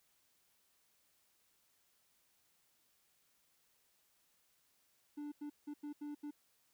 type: tone bursts at uneven times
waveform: triangle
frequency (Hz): 293.7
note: D4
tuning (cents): 0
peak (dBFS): -40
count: 6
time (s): 5.17-5.32 / 5.41-5.5 / 5.67-5.74 / 5.83-5.93 / 6.01-6.15 / 6.23-6.31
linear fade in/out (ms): 10
effects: white hiss -75 dBFS RMS until 6.73 s